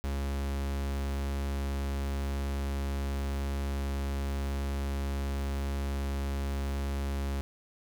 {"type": "tone", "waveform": "45% pulse", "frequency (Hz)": 69.3, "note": "C#2", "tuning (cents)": 0, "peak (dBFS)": -30, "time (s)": [0.04, 7.41], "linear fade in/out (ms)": 0, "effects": []}